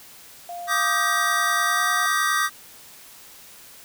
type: tone with pitch glide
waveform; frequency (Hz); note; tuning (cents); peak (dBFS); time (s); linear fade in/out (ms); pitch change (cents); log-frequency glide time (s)
sine; 698.5 to 715.2; F5 to F5; 0 to +41; -31; 0.49-2.06; 2; +41; 1.64-1.84
type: chord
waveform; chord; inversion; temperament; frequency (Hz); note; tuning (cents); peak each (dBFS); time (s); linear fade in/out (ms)
square; Eb major seventh; third; equal with one note detuned; 1174.7 / 1244.5 / 1568 / 1908.2; D6 / Eb6 / G6 / Bb6; 0 / 0 / 0 / +40; -26; 0.67-2.5; 50
effects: white hiss -46 dBFS RMS until 3.84 s